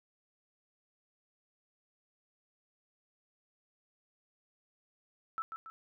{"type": "tone with echo", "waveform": "sine", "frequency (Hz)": 1318.5, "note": "E6", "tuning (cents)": 0, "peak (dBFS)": -33, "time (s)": [5.38, 5.42], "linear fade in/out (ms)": 0, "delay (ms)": 140, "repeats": 2, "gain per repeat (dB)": -6, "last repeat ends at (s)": 5.7, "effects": []}